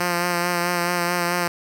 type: tone with vibrato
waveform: 5% pulse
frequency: 175 Hz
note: F3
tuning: 4 cents sharp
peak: -9 dBFS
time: 0-1.48 s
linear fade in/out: 5 ms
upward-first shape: sine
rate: 4.6 Hz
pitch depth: 23 cents each way
effects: none